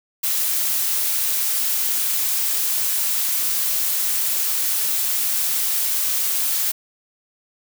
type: noise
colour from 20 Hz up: blue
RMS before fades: -21 dBFS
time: 0.23-6.72 s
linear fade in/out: 10 ms
effects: none